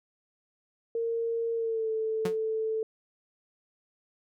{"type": "tone with pitch glide", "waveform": "sine", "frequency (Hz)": [460.2, 440.7], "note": ["A#4", "A4"], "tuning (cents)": [-22, 3], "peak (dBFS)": -27, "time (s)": [0.95, 2.83], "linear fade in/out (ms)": 2, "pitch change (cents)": -75, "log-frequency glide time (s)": [1.54, 1.9]}
{"type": "tone with exponential decay", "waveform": "sawtooth", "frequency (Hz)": 180.7, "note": "F#3", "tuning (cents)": -41, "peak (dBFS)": -23, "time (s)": [2.25, 2.37], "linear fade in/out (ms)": 5, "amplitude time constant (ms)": 24}
{"effects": []}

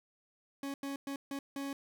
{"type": "tone bursts at uneven times", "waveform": "40% pulse", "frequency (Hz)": 277.2, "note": "C#4", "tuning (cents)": 0, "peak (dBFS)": -36, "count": 5, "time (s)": [[0.63, 0.74], [0.83, 0.96], [1.07, 1.16], [1.31, 1.39], [1.56, 1.73]], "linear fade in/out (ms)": 2, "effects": []}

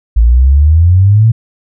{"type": "exponential sweep", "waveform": "sine", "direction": "up", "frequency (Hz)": [54.3, 116.54], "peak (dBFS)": -3, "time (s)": [0.16, 1.32], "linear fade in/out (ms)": 10, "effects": []}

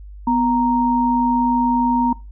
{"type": "tone pair together", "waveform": "sine", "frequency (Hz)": [247.6, 931.6], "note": ["B3", "A#5"], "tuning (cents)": [5, -1], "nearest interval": "octave + major seventh", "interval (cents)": 2294, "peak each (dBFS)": -17, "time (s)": [0.27, 2.13], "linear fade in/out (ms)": 5, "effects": ["noise-tail reverb RT60 0.3 s tail -21 dB re dry", "added 50 Hz sine -34 dBFS peak until 2.31 s"]}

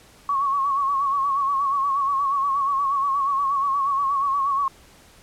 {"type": "tone with vibrato", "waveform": "sine", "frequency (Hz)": 1108.7, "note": "C#6", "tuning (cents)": 0, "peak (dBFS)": -19, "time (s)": [0.29, 4.68], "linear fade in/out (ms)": 2, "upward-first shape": "sine", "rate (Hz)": 8.4, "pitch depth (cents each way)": 58, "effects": ["pink hiss -51 dBFS RMS until 5.22 s", "low-pass 12000 Hz 12 dB/octave"]}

